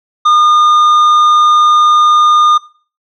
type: tone with tanh clipping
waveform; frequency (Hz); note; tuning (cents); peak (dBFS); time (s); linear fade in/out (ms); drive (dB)
sine; 1216; D#6; -40; -7; 0.25-2.58; 10; 9
effects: noise-tail reverb RT60 0.4 s tail -18 dB re dry + low-pass 6000 Hz 12 dB/octave